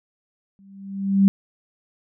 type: tone with exponential growth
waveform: sine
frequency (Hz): 196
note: G3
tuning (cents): 0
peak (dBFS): -9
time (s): 0.59-1.28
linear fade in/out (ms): 0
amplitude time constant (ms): 150
effects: none